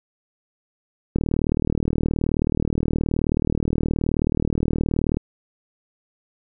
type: click train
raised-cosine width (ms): 3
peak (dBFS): -8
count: 157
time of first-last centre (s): 1.16-5.17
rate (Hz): 38.9
effects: none